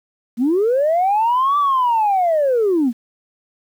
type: linear two-way sweep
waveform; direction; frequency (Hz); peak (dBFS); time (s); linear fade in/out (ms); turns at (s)
sine; up then down; 219 to 1174.7 to 219; -12; 0.37-2.93; 50; 1.58
effects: tanh soft clip ceiling -10 dBFS + 8-bit